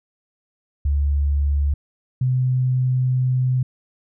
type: tone pair in turn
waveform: sine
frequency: 71.5 / 127.84 Hz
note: D2 / C3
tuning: -46 / -40 cents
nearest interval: minor seventh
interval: 1006 cents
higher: second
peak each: -16 dBFS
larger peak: neither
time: 0.85-1.74 / 2.21-3.63 s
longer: second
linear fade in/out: 5 ms
effects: none